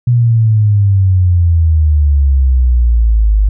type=exponential sweep; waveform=sine; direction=down; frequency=123 to 50 Hz; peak=-6 dBFS; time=0.07-3.49 s; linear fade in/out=5 ms; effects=none